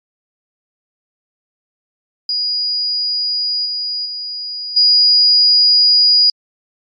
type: tone with level steps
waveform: sine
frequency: 4895 Hz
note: D#8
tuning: 29 cents flat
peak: -15 / -18 / -22 / -7 dBFS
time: 2.29-6.3 s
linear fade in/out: 2 ms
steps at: 3.65 / 4.05 / 4.76 s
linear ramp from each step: 10 ms
effects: MP3 64 kbps